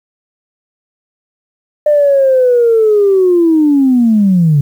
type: linear sweep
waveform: sine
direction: down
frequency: 602 to 138.2 Hz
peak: -5 dBFS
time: 1.86-4.61 s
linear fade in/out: 5 ms
effects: tanh soft clip ceiling -1 dBFS + 7-bit